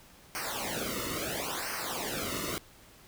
pink noise with flanger, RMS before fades -35 dBFS, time 0.35-2.58 s, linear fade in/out 0 ms, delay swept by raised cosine 0.27 to 1.26 ms, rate 0.73 Hz, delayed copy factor -0.95, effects pink hiss -56 dBFS RMS until 3.07 s

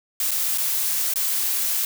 blue noise with dropouts, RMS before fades -23 dBFS, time 0.2-1.85 s, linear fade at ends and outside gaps 1 ms, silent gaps 0.309-0.315 / 0.576-0.582 / 1.138-1.158 s, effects none

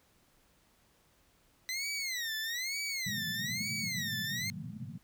20% pulse tone with vibrato, 2000 Hz, B6, 21 cents sharp, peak -29 dBFS, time 1.69-4.5 s, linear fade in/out 0 ms, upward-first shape sine, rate 1.1 Hz, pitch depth 230 cents each way
white band-pass noise, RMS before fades -42 dBFS, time 3.06-4.98 s, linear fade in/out 5 ms, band 100 to 230 Hz, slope 96 dB/octave
effects pink hiss -68 dBFS RMS until 5.03 s

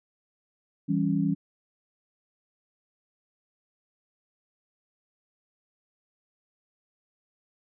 sine chord, C# diminished, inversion first, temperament equal, 164.81 / 196 / 277.2 Hz, E3 / G3 / C#4, 0 / 0 / 0 cents, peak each -27 dBFS, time 0.88-1.35 s, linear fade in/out 20 ms, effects none

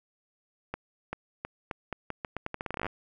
accelerating click train, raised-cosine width 0.5 ms, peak -18 dBFS, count 21, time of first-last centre 0.74-2.866 s, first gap 390 ms, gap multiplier 0.82, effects none

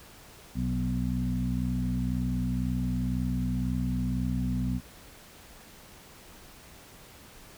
harmonic tone with a mistuned harmonic, 62 Hz, B1, 7 cents sharp, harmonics 1 / 2 / 3 / 4, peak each -32 / -32 / -32 / -32 dBFS, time 0.54-4.81 s, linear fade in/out 50 ms, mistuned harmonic 2, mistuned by +26 cents, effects pink hiss -51 dBFS RMS until 7.57 s

